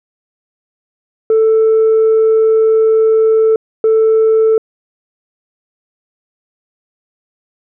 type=tone bursts at uneven times; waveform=sine; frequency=442.1 Hz; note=A4; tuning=8 cents sharp; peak=-5 dBFS; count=2; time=1.3-3.56 / 3.84-4.58 s; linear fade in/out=2 ms; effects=tanh soft clip ceiling -5 dBFS